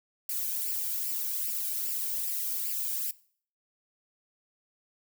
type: noise with flanger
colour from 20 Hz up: violet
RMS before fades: -32 dBFS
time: 0.29-3.11 s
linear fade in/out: 2 ms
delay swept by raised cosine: 0.39 to 1.33 ms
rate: 2.5 Hz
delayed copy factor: +0.6
effects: noise-tail reverb RT60 0.5 s tail -20 dB re dry